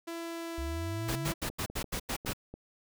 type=tone with pitch glide; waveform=sawtooth; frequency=334.6 to 331.5 Hz; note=E4 to E4; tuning=+26 to +10 cents; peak=-33 dBFS; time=0.07-1.34 s; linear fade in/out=10 ms; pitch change=-16 cents; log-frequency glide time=0.18-0.92 s
type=exponential sweep; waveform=sine; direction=up; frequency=65.41 to 155.56 Hz; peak=-34 dBFS; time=0.58-1.31 s; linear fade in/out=0 ms
type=noise bursts; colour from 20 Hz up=pink; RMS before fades=-34 dBFS; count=8; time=1.08-2.334 s; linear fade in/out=10 ms; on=78 ms; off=90 ms
type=clicks; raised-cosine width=2 ms; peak=-30 dBFS; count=6; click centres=1.5 / 1.7 / 1.843 / 2.249 / 2.3 / 2.54 s
effects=none